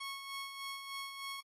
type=tone with tremolo; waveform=15% pulse; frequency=1099 Hz; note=C#6; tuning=15 cents flat; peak=-33 dBFS; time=0-1.41 s; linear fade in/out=10 ms; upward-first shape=sine; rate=3.3 Hz; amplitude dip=50%; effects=AAC 32 kbps